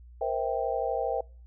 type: chord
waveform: sine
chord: C dominant seventh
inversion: third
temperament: just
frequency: 470.9 / 523.3 / 654.1 / 784.9 Hz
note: Bb4 / C5 / E5 / G5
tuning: +18 / 0 / -14 / +2 cents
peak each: -32 dBFS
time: 0.21-1.21 s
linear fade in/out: 5 ms
effects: noise-tail reverb RT60 0.4 s tail -26 dB re dry + added 60 Hz sine -47 dBFS peak until 1.46 s